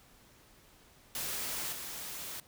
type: noise with level steps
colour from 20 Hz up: white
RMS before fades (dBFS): -37 / -42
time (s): 1.15-2.4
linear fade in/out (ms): 2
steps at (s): 1.72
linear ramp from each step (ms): 10
effects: pink hiss -61 dBFS RMS until 2.47 s